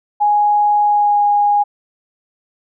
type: tone with pitch glide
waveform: sine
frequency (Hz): 830.6 to 822.5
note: G#5 to G#5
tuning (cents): 0 to -17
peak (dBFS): -10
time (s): 0.2-1.64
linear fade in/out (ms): 20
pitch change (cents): -17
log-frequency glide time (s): 0.84-1.25
effects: none